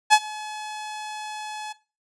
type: tone with ADSR envelope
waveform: sawtooth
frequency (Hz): 853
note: G#5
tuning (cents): +46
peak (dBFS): -6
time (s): 0.1-1.73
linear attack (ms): 32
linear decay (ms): 56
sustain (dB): -22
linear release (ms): 13
effects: noise-tail reverb RT60 0.3 s tail -17 dB re dry + resampled to 22050 Hz